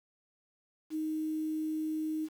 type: tone with quantisation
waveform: sine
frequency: 312.2 Hz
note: D#4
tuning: 6 cents sharp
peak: -31 dBFS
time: 0.9-2.29 s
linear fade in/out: 50 ms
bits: 9
effects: none